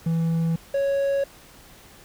triangle tone pair in turn, 164.81 / 554.4 Hz, E3 / C#5, 0 / 0 cents, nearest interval octave + major sixth, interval 2100 cents, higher second, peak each -18 dBFS, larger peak neither, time 0.06-0.56 / 0.74-1.24 s, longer neither, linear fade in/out 5 ms, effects pink hiss -49 dBFS RMS until 2.04 s

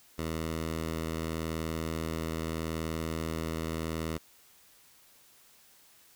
10% pulse tone, 80.8 Hz, E2, 34 cents flat, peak -24 dBFS, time 0.18-4.18 s, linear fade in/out 10 ms, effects white hiss -60 dBFS RMS until 6.15 s

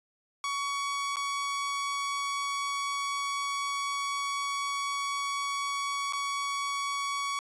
sawtooth tone with dropouts, 1124 Hz, C#6, 24 cents sharp, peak -26 dBFS, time 0.44-7.39 s, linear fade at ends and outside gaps 1 ms, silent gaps 1.159-1.168 / 6.125-6.133 s, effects resampled to 22050 Hz

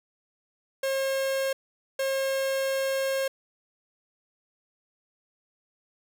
45% pulse tone pair in turn, 538 / 538 Hz, C5 / C5, +48 / +48 cents, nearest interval unison, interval 0 cents, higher neither, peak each -25 dBFS, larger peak neither, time 0.83-1.53 / 1.99-3.28 s, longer second, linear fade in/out 5 ms, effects none

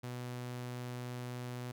sawtooth tone, 123.47 Hz, B2, in tune, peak -36 dBFS, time 0.03-1.72 s, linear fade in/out 10 ms, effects none

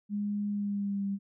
sine tone with pitch glide, 205.5 to 198.16 Hz, G#3 to G3, -18 to +19 cents, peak -29 dBFS, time 0.09-1.19 s, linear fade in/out 50 ms, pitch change -63 cents, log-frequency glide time 0.48-1.06 s, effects none

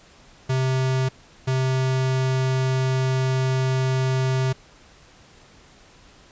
square tone pair in turn, 130.81 / 130.81 Hz, C3 / C3, 0 / 0 cents, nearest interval unison, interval 0 cents, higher neither, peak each -20 dBFS, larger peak neither, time 0.49-1.09 / 1.47-4.53 s, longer second, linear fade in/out 10 ms, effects pink hiss -51 dBFS RMS until 6.31 s + resampled to 16000 Hz

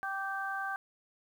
harmonic tone, 390 Hz, G4, 9 cents flat, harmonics 2 / 3 / 4, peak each -38 / -40 / -36 dBFS, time 0.03-0.76 s, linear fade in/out 0 ms, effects 10-bit

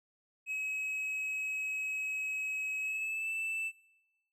triangle tone with pitch glide, 2557 to 2646 Hz, D#7 to E7, +47 to +6 cents, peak -32 dBFS, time 0.46-3.72 s, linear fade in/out 50 ms, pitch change +59 cents, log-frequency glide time 2.8-3.3 s, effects noise-tail reverb RT60 1.0 s tail -20 dB re dry

